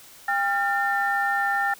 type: tone cluster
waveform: sine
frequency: 799 / 1384 / 1799 Hz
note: G5 / F6 / A6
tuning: +33 / -16 / +38 cents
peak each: -24 / -27 / -24 dBFS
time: 0.28-1.74 s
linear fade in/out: 5 ms
effects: tanh soft clip ceiling -12 dBFS + white hiss -48 dBFS RMS until 1.79 s